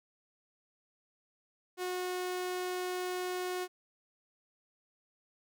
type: tone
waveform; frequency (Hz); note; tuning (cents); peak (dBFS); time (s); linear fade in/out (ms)
sawtooth; 363.8; F#4; -29; -30; 1.77-3.68; 50
effects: none